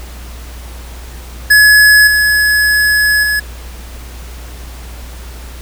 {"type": "tone with level steps", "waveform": "square", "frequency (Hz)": 1696, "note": "G#6", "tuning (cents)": 36, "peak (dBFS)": [-4, -9, -12], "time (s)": [1.5, 3.4], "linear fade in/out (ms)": 10, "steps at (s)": [2.07, 3.23], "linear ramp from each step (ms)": 5, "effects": ["added 60 Hz sine -27 dBFS peak until 5.61 s", "pink hiss -35 dBFS RMS until 5.61 s"]}